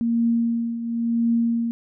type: tone with tremolo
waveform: sine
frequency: 232.5 Hz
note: A#3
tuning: 4 cents flat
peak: -16 dBFS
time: 0.01-1.71 s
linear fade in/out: 0 ms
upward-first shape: triangle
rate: 0.95 Hz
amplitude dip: 70%
effects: none